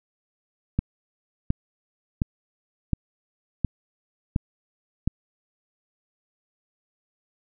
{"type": "click train", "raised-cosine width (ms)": 5, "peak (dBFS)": -9, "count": 7, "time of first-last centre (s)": [0.79, 5.076], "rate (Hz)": 1.4, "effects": []}